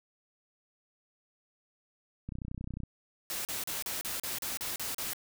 click train, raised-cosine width 5 ms, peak -26 dBFS, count 18, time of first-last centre 2.29-2.835 s, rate 31.2 Hz
white noise bursts, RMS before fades -36 dBFS, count 10, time 3.3-5.133 s, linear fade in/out 0 ms, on 150 ms, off 37 ms
effects none

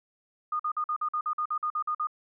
sine tone bursts, 1226 Hz, D#6, 26 cents flat, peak -26 dBFS, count 13, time 0.52-2.071 s, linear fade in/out 5 ms, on 75 ms, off 48 ms, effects none

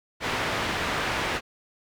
white low-pass noise, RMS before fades -28 dBFS, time 0.2-1.41 s, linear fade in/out 50 ms, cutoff 2200 Hz, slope 12 dB/octave, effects none

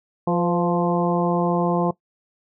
harmonic tone with a mistuned harmonic, 174.61 Hz, F3, in tune, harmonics 1 / 2 / 3 / 4 / 5 / 6, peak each -21 / -24 / -26 / -27 / -28 / -29 dBFS, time 0.27-1.91 s, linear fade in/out 5 ms, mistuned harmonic 3, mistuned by -38 cents, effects noise-tail reverb RT60 0.1 s tail -19 dB re dry

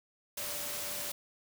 sine tone in noise, 585 Hz, D5, 7 cents flat, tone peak -48 dBFS, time 0.37-1.12 s, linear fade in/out 5 ms, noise white, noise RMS -38 dBFS, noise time 0.37-1.12 s, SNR -13 dB, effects none

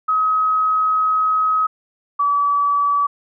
sine tone pair in turn, 1271 / 1147.3 Hz, D#6 / D6, +36 / -41 cents, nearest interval major second, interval 177 cents, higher first, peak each -14 dBFS, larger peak neither, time 0.08-1.67 / 2.19-3.07 s, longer first, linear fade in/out 10 ms, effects none

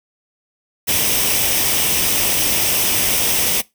white noise with comb filter, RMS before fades -17 dBFS, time 0.87-3.62 s, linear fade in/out 20 ms, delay 0.35 ms, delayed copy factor +0.5, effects noise-tail reverb RT60 0.2 s tail -21 dB re dry

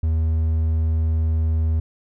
triangle tone, 79.9 Hz, D#2, 47 cents sharp, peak -15 dBFS, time 0.03-1.8 s, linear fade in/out 5 ms, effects none

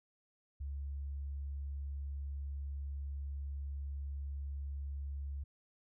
sine tone, 70 Hz, C#2, 18 cents sharp, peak -38 dBFS, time 0.6-5.44 s, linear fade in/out 10 ms, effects none

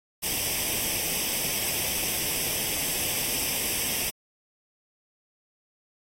white noise with comb filter, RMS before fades -28 dBFS, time 0.22-4.11 s, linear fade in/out 20 ms, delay 0.36 ms, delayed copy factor +0.7, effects AAC 48 kbps

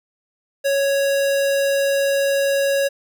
square tone, 554.4 Hz, C#5, in tune, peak -17 dBFS, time 0.64-2.89 s, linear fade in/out 20 ms, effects none

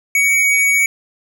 square tone, 2249 Hz, C#7, 24 cents sharp, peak -12 dBFS, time 0.15-0.86 s, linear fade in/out 2 ms, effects none

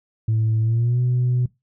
sine tone with pitch glide, 110.7 to 124.26 Hz, A2 to B2, +11 to +11 cents, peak -15 dBFS, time 0.28-1.46 s, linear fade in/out 5 ms, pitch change +200 cents, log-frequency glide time 0.62-1 s, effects noise-tail reverb RT60 0.2 s tail -21 dB re dry + tanh soft clip ceiling -14 dBFS

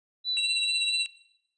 sine tone with vibrato, 3948 Hz, B7, 1 cent flat, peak -26 dBFS, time 0.24-1.07 s, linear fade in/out 50 ms, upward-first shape sine, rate 4.5 Hz, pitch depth 16 cents each way
square tone with tremolo, 2728 Hz, F7, 41 cents flat, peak -26 dBFS, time 0.37-1.06 s, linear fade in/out 0 ms, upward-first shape triangle, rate 16 Hz, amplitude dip 80%
effects noise-tail reverb RT60 0.8 s tail -20 dB re dry + resampled to 24000 Hz

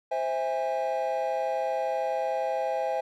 triangle chord, C augmented, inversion none, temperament just, 523.3 / 654.1 / 817.6 Hz, C5 / E5 / G#5, 0 / -14 / -27 cents, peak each -28 dBFS, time 0.11-3.01 s, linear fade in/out 10 ms, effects tanh soft clip ceiling -17 dBFS

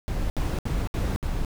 brown noise bursts, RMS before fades -26 dBFS, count 5, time 0.08-1.448 s, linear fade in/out 0 ms, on 220 ms, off 67 ms, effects none

